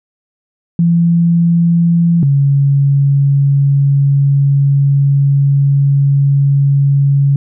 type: tone pair in turn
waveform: sine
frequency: 169.6 / 139.75 Hz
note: E3 / C#3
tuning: +50 / +14 cents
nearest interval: minor third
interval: 336 cents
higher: first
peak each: -7 dBFS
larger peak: neither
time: 0.79-2.23 / 2.23-7.36 s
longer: second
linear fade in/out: 2 ms
effects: none